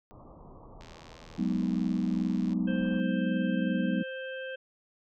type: low-pass noise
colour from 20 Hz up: pink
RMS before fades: -50 dBFS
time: 0.11-3 s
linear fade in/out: 0 ms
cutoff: 1200 Hz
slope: 96 dB/octave
type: click train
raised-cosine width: 0.2 ms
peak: -33 dBFS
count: 141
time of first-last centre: 0.81-2.532 s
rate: 81.3 Hz
type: chord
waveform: sine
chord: G# minor seventh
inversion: third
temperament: equal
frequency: 185 / 207.7 / 246.9 / 311.1 Hz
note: F#3 / G#3 / B3 / D#4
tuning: 0 / 0 / 0 / 0 cents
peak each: -30 / -32 / -31 / -35 dBFS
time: 1.38-4.03 s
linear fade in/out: 10 ms
type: harmonic tone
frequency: 524 Hz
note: C5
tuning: 2 cents sharp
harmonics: 1 / 3 / 5 / 6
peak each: -37 / -40 / -48 / -49 dBFS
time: 2.67-4.56 s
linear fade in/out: 10 ms
effects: none